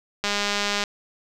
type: click train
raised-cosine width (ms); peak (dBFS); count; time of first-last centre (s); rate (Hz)
0.2; -7; 123; 0.24-0.838; 204
effects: none